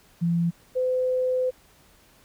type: tone pair in turn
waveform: sine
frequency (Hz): 170 / 509.4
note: F3 / C5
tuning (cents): -46 / -46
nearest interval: octave + perfect fifth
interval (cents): 1900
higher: second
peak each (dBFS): -20 / -21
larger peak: first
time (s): 0.21-0.51 / 0.75-1.51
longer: second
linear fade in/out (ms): 20
effects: pink hiss -57 dBFS RMS until 2.24 s